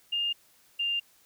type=tone pair in turn; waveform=sine; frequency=2819 / 2798 Hz; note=F7 / F7; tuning=+16 / +3 cents; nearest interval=unison; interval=13 cents; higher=first; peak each=-26 dBFS; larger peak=neither; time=0.12-0.33 / 0.79-1 s; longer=neither; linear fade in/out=10 ms; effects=white hiss -62 dBFS RMS until 1.25 s